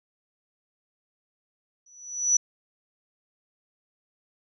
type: tone with exponential growth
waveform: sine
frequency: 5920 Hz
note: F#8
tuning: in tune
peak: -15 dBFS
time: 1.86-2.37 s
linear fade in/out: 5 ms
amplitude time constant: 110 ms
effects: none